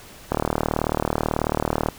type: click train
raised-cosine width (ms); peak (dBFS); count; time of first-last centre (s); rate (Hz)
1; -6; 61; 0.32-1.887; 38.3
effects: pink hiss -44 dBFS RMS until 1.98 s